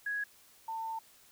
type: tone pair in turn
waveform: sine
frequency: 1664 / 896.9 Hz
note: G#6 / A5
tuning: +3 / +33 cents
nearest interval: major seventh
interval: 1070 cents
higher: first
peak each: -32 / -35 dBFS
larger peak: first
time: 0.06-0.24 / 0.68-0.99 s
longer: second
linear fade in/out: 5 ms
effects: white hiss -61 dBFS RMS until 1.31 s